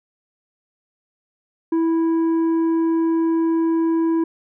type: tone with tanh clipping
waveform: sine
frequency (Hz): 328.3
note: E4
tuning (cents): -7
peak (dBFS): -17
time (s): 1.72-4.24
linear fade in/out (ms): 5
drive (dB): 6
effects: none